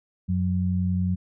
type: tone pair together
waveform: sine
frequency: 91.48 / 182.6 Hz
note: F#2 / F#3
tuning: -19 / -23 cents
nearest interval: octave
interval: 1196 cents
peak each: -24 dBFS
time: 0.28-1.16 s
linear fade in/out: 20 ms
effects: none